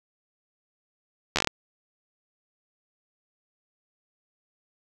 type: slowing click train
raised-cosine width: 0.2 ms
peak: -5 dBFS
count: 7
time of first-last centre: 1.36-1.473 s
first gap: 12 ms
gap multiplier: 1.18
effects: 7-bit